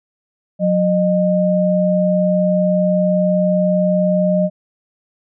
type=tone pair together; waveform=sine; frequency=182.2 / 612.8 Hz; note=F#3 / D#5; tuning=-26 / -27 cents; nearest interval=octave + major sixth; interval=2099 cents; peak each=-15 dBFS; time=0.59-4.5 s; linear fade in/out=50 ms; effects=none